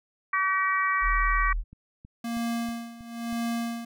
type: harmonic tone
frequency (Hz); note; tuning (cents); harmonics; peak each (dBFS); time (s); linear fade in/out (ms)
381.8; G4; -46; 3 / 4 / 5 / 6; -25 / -32 / -27 / -33; 0.33-1.53; 5
type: tone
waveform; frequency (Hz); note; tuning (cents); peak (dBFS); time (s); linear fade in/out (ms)
sine; 39.93; D#1; +46; -25; 1.01-1.64; 50
type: click train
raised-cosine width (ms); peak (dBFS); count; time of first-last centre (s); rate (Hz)
5; -34; 6; 1.73-3.327; 3.13
type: tone with tremolo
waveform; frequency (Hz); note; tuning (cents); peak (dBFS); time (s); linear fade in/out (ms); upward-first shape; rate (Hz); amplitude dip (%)
square; 233.1; A#3; 0; -27; 2.24-3.85; 5; sine; 1; 85
effects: none